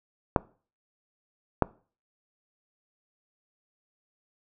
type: clicks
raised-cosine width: 1 ms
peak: -5 dBFS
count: 2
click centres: 0.362 / 1.623 s
effects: noise-tail reverb RT60 0.4 s tail -22 dB re dry